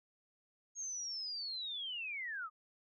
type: linear sweep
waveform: sine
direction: down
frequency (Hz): 6580 to 1200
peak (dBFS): -39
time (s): 0.75-2.5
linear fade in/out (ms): 50
effects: none